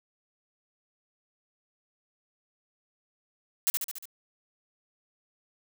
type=noise with echo; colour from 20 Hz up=blue; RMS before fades=-24 dBFS; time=3.67-3.7 s; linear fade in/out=0 ms; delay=71 ms; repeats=5; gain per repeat=-4 dB; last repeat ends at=4.055 s; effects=none